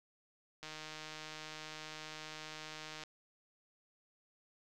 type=click train; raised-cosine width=0.2 ms; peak=-29 dBFS; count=374; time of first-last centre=0.63-3.036 s; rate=155 Hz; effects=none